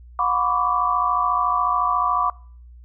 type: tone cluster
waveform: sine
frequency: 722 / 996 / 1113 / 1167 Hz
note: F#5 / B5 / C#6 / D6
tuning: -43 / +14 / +7 / -11 cents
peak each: -26 / -23 / -25 / -21 dBFS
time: 0.19-2.3 s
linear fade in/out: 2 ms
effects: noise-tail reverb RT60 0.5 s tail -24 dB re dry + added 60 Hz sine -41 dBFS peak until 2.84 s